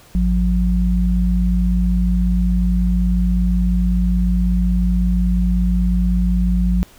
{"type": "tone pair together", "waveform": "sine", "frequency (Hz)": [54.54, 180], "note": ["A1", "F#3"], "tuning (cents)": [-15, -47], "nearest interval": "octave + major sixth", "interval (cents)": 2068, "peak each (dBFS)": [-15, -17], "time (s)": [0.15, 6.83], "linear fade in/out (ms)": 0, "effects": ["pink hiss -47 dBFS RMS until 6.98 s"]}